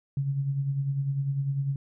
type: tone with tremolo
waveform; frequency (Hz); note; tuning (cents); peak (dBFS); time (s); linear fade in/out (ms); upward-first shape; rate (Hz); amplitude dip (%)
sine; 138.5; C#3; -1; -23; 0.17-1.76; 2; sine; 10; 50
effects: none